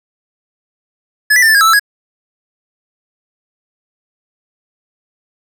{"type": "tone with pitch steps", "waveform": "square", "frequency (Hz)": [1709, 1973, 1795, 1758, 1633, 1310, 1326, 1661], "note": ["G#6", "B6", "A6", "A6", "G#6", "E6", "E6", "G#6"], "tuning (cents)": [49, -2, 34, -2, -30, -11, 10, 0], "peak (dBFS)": -7, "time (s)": [1.3, 1.796], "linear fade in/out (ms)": 10, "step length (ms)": 62, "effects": ["8-bit"]}